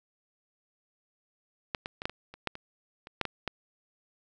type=clicks; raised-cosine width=0.3 ms; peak=-14 / -19 / -21 / -13 / -26 / -29 / -13 / -25 / -28 / -11 / -16 / -15 dBFS; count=12; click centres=1.748 / 1.859 / 2.019 / 2.055 / 2.096 / 2.34 / 2.473 / 2.554 / 3.071 / 3.213 / 3.253 / 3.477 s; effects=none